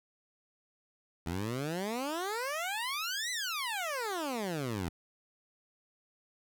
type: exponential two-way sweep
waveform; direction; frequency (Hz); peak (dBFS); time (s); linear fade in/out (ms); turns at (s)
15% pulse; up then down; 79.9 to 2041 to 79.9; -27; 1.26-4.89; 5; 3.31
effects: none